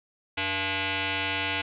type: tone with frequency modulation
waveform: sine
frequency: 293.7 Hz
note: D4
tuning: in tune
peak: -26 dBFS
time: 0.37-1.62 s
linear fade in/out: 10 ms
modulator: 385 Hz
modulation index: 7.8
effects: none